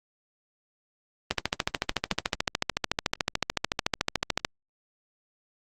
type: click train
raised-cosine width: 0.2 ms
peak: -6 dBFS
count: 44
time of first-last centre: 1.31-4.449 s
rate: 13.7 Hz
effects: Opus 24 kbps

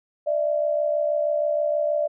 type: tone pair together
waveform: sine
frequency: 593 / 659.3 Hz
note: D5 / E5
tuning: +17 / 0 cents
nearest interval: major second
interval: 183 cents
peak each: -21 / -26 dBFS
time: 0.26-2.08 s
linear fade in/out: 20 ms
effects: none

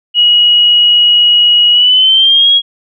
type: tone with pitch glide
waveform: sine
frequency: 2904 to 3298 Hz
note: F#7 to G#7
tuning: -33 to -13 cents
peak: -4 dBFS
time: 0.14-2.62 s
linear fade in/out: 50 ms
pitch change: +220 cents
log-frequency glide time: 1.72-2.5 s
effects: none

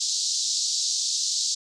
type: band-pass noise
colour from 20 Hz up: pink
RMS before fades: -26 dBFS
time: 0-1.55 s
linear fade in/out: 10 ms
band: 4000 to 7400 Hz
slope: 48 dB/octave
effects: none

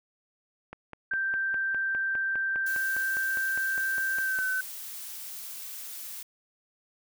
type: click train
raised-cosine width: 0.5 ms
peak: -25 dBFS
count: 19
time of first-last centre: 0.73-4.389 s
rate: 4.92 Hz
type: tone with pitch glide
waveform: sine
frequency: 1568 to 1522.5 Hz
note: G6 to F#6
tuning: 0 to +49 cents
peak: -26 dBFS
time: 1.11-4.61 s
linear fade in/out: 5 ms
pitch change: -51 cents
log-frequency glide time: 4.21-4.43 s
type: noise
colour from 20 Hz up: blue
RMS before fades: -40 dBFS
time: 2.66-6.23 s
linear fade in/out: 5 ms
effects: none

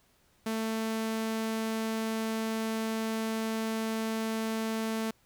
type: tone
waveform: sawtooth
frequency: 222.2 Hz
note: A3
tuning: 17 cents sharp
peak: -26 dBFS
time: 0.46-5.11 s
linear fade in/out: 5 ms
effects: pink hiss -67 dBFS RMS until 5.25 s

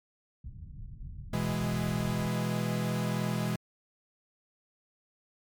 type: low-pass noise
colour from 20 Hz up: pink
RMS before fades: -43 dBFS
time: 0.44-2.27 s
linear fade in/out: 5 ms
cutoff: 150 Hz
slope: 24 dB/octave
type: chord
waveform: 45% pulse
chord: E major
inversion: second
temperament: equal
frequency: 123.47 / 164.81 / 207.7 Hz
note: B2 / E3 / G#3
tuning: 0 / 0 / 0 cents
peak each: -33 dBFS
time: 1.33-3.56 s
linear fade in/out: 5 ms
effects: MP3 96 kbps

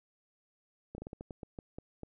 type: slowing click train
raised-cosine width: 2 ms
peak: -29 dBFS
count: 11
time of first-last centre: 0.95-2.033 s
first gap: 31 ms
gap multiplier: 1.26
effects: none

